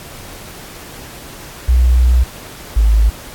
sine tone pair in turn, 61.74 / 53.85 Hz, B1 / A1, 0 / -37 cents, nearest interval major second, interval 237 cents, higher first, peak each -7 dBFS, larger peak neither, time 1.68-2.24 / 2.76-3.1 s, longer first, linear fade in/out 10 ms, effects pink hiss -34 dBFS RMS until 3.34 s + AAC 64 kbps

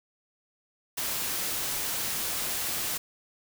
white noise, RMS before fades -31 dBFS, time 0.97-2.98 s, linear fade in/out 10 ms, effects none

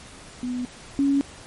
sine tone pair in turn, 248.2 / 278.6 Hz, B3 / C#4, +9 / +9 cents, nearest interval major second, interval 200 cents, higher second, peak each -25 / -17 dBFS, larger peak second, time 0.43-0.65 / 0.99-1.21 s, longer neither, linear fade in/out 0 ms, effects pink hiss -44 dBFS RMS until 1.46 s + MP3 48 kbps

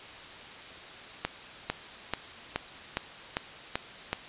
accelerating click train, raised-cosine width 0.3 ms, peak -12 dBFS, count 8, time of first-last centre 1.25-4.13 s, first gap 450 ms, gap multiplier 0.97, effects white hiss -45 dBFS RMS until 4.28 s + resampled to 8000 Hz

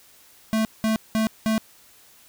square tone bursts, 220 Hz, A3, in tune, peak -20 dBFS, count 4, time 0.53-1.58 s, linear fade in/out 0 ms, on 120 ms, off 190 ms, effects white hiss -53 dBFS RMS until 2.28 s

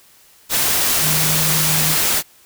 sine tone in noise, 155.56 Hz, D#3, in tune, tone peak -22 dBFS, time 1-1.97 s, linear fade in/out 50 ms, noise white, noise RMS -17 dBFS, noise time 0.49-2.23 s, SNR -8 dB, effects white hiss -50 dBFS RMS until 2.45 s

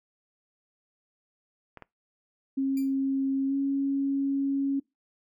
clicks, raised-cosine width 0.5 ms, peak -28 dBFS, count 2, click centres 1.773 / 1.823 s
sine tone with pitch glide, 270.3 to 275.7 Hz, C#4 to C#4, -44 to -9 cents, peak -24 dBFS, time 2.57-4.8 s, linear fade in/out 10 ms, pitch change +35 cents, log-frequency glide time 3.47-3.54 s
5% pulse tone with exponential decay, 2365 Hz, D7, 12 cents sharp, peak -32 dBFS, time 2.77-2.95 s, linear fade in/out 2 ms, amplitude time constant 39 ms
effects noise-tail reverb RT60 0.2 s tail -23 dB re dry

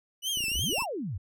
sawtooth tone with vibrato, 2919 Hz, F#7, 24 cents flat, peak -25 dBFS, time 0.22-0.86 s, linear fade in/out 50 ms, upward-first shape triangle, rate 3 Hz, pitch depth 190 cents each way
clicks, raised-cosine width 3 ms, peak -31 dBFS, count 12, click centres 0.373 / 0.406 / 0.44 / 0.483 / 0.517 / 0.556 / 0.593 / 0.64 / 0.694 / 0.728 / 0.783 / 0.822 s
sine exponential two-way sweep, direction up then down, 41 to 1108.7 to 79.8 Hz, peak -31 dBFS, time 0.54-1.18 s, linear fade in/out 10 ms, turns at 0.81 s
effects none

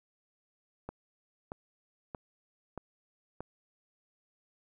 click train, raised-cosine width 1 ms, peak -25 dBFS, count 5, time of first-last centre 0.89-3.406 s, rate 1.59 Hz, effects 11-bit

